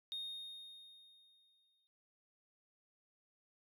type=tone with exponential decay; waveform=triangle; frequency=3700 Hz; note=A#7; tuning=14 cents flat; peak=-37 dBFS; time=0.12-1.87 s; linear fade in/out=0 ms; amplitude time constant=380 ms; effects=tanh soft clip ceiling -35 dBFS